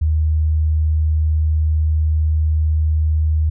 sine tone, 77.78 Hz, D#2, in tune, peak -13 dBFS, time 0.01-3.5 s, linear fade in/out 10 ms, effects none

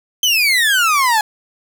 30% pulse exponential sweep, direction down, 3136 to 830.6 Hz, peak -9 dBFS, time 0.23-1.21 s, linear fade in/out 2 ms, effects none

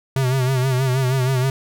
square tone with vibrato, 130.1 Hz, C3, 9 cents flat, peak -17 dBFS, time 0.16-1.5 s, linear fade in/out 2 ms, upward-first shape sine, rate 6.3 Hz, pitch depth 68 cents each way, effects none

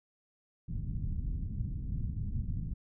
pink low-pass noise, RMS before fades -35 dBFS, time 0.68-2.74 s, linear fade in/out 10 ms, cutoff 180 Hz, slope 24 dB/octave, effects none

